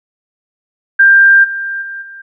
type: tone with level steps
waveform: sine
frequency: 1589 Hz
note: G6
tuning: 23 cents sharp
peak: -3 / -17 / -22 / -29 dBFS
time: 0.99-2.22 s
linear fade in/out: 10 ms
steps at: 1.43 / 1.81 / 2.01 s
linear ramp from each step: 20 ms
effects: none